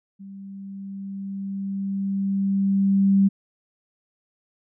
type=tone with level ramp; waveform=sine; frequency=196 Hz; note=G3; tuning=in tune; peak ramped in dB=-37 to -13 dBFS; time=0.19-3.29 s; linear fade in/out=20 ms; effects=none